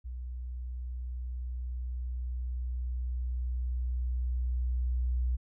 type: tone with level ramp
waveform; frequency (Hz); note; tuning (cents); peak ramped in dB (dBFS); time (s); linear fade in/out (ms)
sine; 61.74; B1; 0; -36 to -26; 0.04-5.37; 20
effects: none